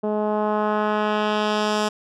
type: tone with low-pass filter sweep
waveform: 10% pulse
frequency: 211.6 Hz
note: G#3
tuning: 33 cents sharp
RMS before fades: -22 dBFS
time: 0.03-1.89 s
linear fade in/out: 10 ms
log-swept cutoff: 540 to 7200 Hz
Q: 1.1
effects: none